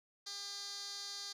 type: tone with band-pass filter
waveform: 15% pulse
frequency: 401.2 Hz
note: G4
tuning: 40 cents sharp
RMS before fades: -45 dBFS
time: 0.26-1.33 s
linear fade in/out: 10 ms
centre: 5100 Hz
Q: 9.1
effects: none